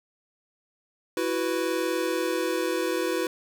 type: chord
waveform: square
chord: E suspended second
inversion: none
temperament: equal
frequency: 329.6 / 370 / 493.9 Hz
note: E4 / F#4 / B4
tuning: 0 / 0 / 0 cents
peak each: -30 dBFS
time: 1.17-3.27 s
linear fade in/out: 2 ms
effects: none